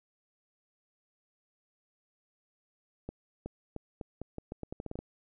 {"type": "accelerating click train", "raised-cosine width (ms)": 2, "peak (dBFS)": -25, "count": 14, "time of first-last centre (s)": [3.09, 4.99], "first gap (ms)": 370, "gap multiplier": 0.82, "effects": []}